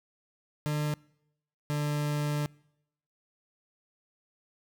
40% pulse tone pair in turn, 149.5 / 147.78 Hz, D3 / D3, +31 / +11 cents, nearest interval unison, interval 20 cents, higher first, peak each -27 dBFS, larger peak neither, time 0.66-0.94 / 1.7-2.46 s, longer second, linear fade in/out 0 ms, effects noise-tail reverb RT60 0.8 s tail -25 dB re dry

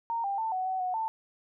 sine tone with pitch steps, 924 / 794 / 891 / 745 / 753 / 734 / 889 Hz, A#5 / G5 / A5 / F#5 / F#5 / F#5 / A5, -16 / +22 / +22 / +12 / +30 / -14 / +18 cents, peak -28 dBFS, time 0.1-1.08 s, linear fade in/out 0 ms, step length 140 ms, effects none

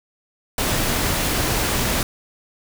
pink noise, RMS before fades -21 dBFS, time 0.58-2.03 s, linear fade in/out 2 ms, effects none

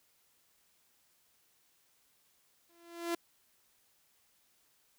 sawtooth tone with exponential growth, 340.3 Hz, F4, 45 cents flat, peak -26 dBFS, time 2.69-3.15 s, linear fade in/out 5 ms, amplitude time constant 100 ms, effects white hiss -71 dBFS RMS until 4.98 s

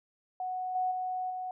sine tone with level steps, 739 Hz, F#5, 2 cents flat, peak -32 / -27 / -31 / -34 dBFS, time 0.4-1.51 s, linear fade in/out 2 ms, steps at 0.75 / 0.91 / 1.3 s, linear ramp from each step 5 ms, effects none

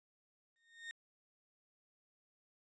35% pulse tone with exponential growth, 1842 Hz, A#6, 21 cents flat, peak -40 dBFS, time 0.56-0.91 s, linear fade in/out 0 ms, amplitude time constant 76 ms, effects resampled to 16000 Hz

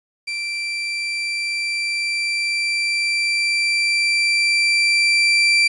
30% pulse tone with level ramp, 2349 Hz, D7, in tune, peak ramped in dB -21 to -10 dBFS, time 0.27-5.68 s, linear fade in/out 10 ms, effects resampled to 24000 Hz + 8-bit

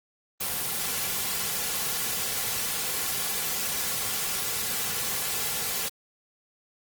white noise with comb filter, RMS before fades -29 dBFS, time 0.4-5.89 s, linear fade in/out 10 ms, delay 3.2 ms, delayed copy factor -0.5, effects Opus 24 kbps

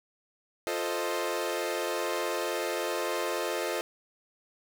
sawtooth chord, F dominant seventh, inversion none, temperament equal, 349.2 / 440 / 523.3 / 622.3 Hz, F4 / A4 / C5 / Eb5, 0 / 0 / 0 / 0 cents, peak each -31 dBFS, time 0.67-3.81 s, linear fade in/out 0 ms, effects none

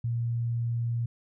sine tone, 117.6 Hz, A#2, 16 cents sharp, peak -26 dBFS, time 0.04-1.06 s, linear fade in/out 5 ms, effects none

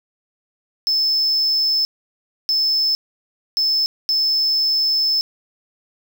triangle tone bursts at uneven times, 5250 Hz, E8, 8 cents flat, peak -14 dBFS, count 4, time 0.87-1.85 / 2.49-2.95 / 3.57-3.86 / 4.09-5.21 s, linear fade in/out 0 ms, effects 7-bit

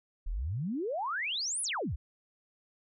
sine exponential two-way sweep, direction up then down, 32.76 to 11000 to 53.2 Hz, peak -31 dBFS, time 0.26-1.96 s, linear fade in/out 10 ms, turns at 1.62 s, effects none

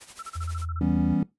white noise with tremolo, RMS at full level -43 dBFS, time 0-0.66 s, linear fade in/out 20 ms, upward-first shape sine, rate 12 Hz, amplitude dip 70%
sine tone bursts, 1335 Hz, E6, 22 cents sharp, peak -34 dBFS, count 9, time 0.19-0.794 s, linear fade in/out 5 ms, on 36 ms, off 35 ms
sine tone with pitch glide, 83.1 to 79.85 Hz, E2 to D#2, +15 to +45 cents, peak -29 dBFS, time 0.35-1.15 s, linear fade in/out 20 ms, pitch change -70 cents, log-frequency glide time 0.57-1.03 s
triangle chord, C# half-diminished seventh, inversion first, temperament equal, 164.81 / 196 / 246.9 / 277.2 Hz, E3 / G3 / B3 / C#4, 0 / 0 / 0 / 0 cents, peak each -25 / -25 / -26 / -24 dBFS, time 0.81-1.23 s, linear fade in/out 2 ms
effects noise-tail reverb RT60 0.2 s tail -19 dB re dry + resampled to 24000 Hz

